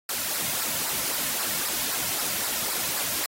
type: noise with flanger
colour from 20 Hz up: white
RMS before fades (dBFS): -28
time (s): 0.09-3.26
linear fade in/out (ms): 2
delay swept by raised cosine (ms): 0.3 to 2.6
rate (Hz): 3.8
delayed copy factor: -0.65
effects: AAC 48 kbps